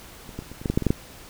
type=clicks; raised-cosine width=3 ms; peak=-26 / -18 / -30 / -26 / -25 / -12 / -9 / -29 / -6 / -15 / -6 / -6 dBFS; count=12; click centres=0.292 / 0.39 / 0.423 / 0.516 / 0.615 / 0.658 / 0.7 / 0.739 / 0.775 / 0.823 / 0.867 / 0.905 s; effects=pink hiss -45 dBFS RMS until 1.29 s